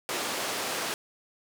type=band-pass noise; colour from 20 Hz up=pink; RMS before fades=-32 dBFS; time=0.09-0.94 s; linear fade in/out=0 ms; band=360 to 11000 Hz; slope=12 dB/octave; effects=none